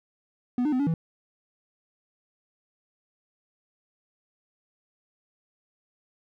triangle tone with pitch steps, 246.6 / 301.5 / 254.6 / 285 / 163.8 Hz, B3 / D4 / C4 / C#4 / E3, -2 / +46 / -47 / +48 / -11 cents, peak -20 dBFS, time 0.58-0.94 s, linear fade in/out 2 ms, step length 72 ms, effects none

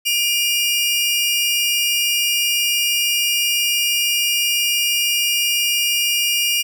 sawtooth tone pair together, 2400 / 2839 Hz, D7 / F7, +37 / +28 cents, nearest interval minor third, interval 291 cents, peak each -19 / -14 dBFS, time 0.05-6.63 s, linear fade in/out 20 ms, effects none

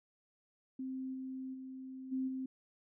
sine tone with level steps, 261.6 Hz, C4, in tune, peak -38 / -40 / -44 / -33 / -37 dBFS, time 0.79-2.46 s, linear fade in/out 5 ms, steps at 1.13 / 1.53 / 2.11 / 2.27 s, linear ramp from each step 20 ms, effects none

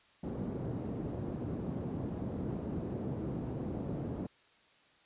pink band-pass noise, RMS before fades -38 dBFS, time 0.23-4.27 s, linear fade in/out 10 ms, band 110 to 380 Hz, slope 12 dB/octave, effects white hiss -65 dBFS RMS until 5.05 s + resampled to 8000 Hz

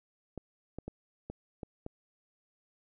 clicks, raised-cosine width 2 ms, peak -26 dBFS, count 6, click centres 0.377 / 0.786 / 0.88 / 1.3 / 1.632 / 1.864 s, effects none

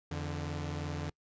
sawtooth tone pair together, 85.1 / 146.91 Hz, F2 / D3, -44 / +1 cents, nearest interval major sixth, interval 945 cents, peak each -34 / -34 dBFS, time 0.11-1.1 s, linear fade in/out 5 ms, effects noise-tail reverb RT60 0.1 s tail -26 dB re dry + resampled to 16000 Hz

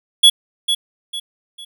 square tone with echo, 3375 Hz, G#7, 27 cents sharp, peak -6 dBFS, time 0.23-0.3 s, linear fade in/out 10 ms, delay 450 ms, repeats 3, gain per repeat -9 dB, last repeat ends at 1.65 s, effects none

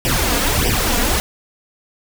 pink noise with flanger, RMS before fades -17 dBFS, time 0.05-1.2 s, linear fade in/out 0 ms, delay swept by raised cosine 0.36 to 4.26 ms, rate 1.6 Hz, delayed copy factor +0.9, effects none

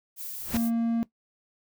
violet noise, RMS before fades -37 dBFS, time 0.16-0.71 s, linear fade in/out 50 ms
pink noise with exponential growth, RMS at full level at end -29 dBFS, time 0.36-0.57 s, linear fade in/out 1 ms, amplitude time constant 45 ms
triangle tone, 230.9 Hz, A#3, 16 cents flat, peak -21 dBFS, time 0.54-1.03 s, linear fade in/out 0 ms
effects noise-tail reverb RT60 0.1 s tail -18 dB re dry

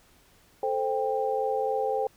sine tone cluster, 439.3 / 523 / 792 Hz, A4 / C5 / G5, -3 / -1 / +18 cents, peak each -29 dBFS, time 0.63-2.07 s, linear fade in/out 2 ms, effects pink hiss -60 dBFS RMS until 2.16 s

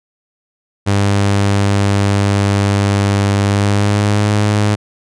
sawtooth tone with pitch glide, 100.2 to 104.27 Hz, G2 to G#2, +38 to +7 cents, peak -7 dBFS, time 0.86-4.76 s, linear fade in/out 20 ms, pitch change +69 cents, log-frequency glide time 3.38-4.31 s, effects resampled to 22050 Hz

